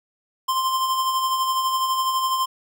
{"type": "tone with tremolo", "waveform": "square", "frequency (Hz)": 1046.5, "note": "C6", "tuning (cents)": 0, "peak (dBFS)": -19, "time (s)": [0.48, 2.46], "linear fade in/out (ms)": 10, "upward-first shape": "sine", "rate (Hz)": 12, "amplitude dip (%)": 40, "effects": []}